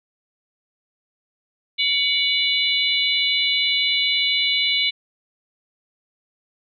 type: tone cluster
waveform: sine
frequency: 2252 / 2935 / 3525 / 3987 Hz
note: C#7 / F#7 / A7 / B7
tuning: +27 / -15 / +2 / +16 cents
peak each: -23 dBFS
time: 1.78-4.91 s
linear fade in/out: 20 ms
effects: none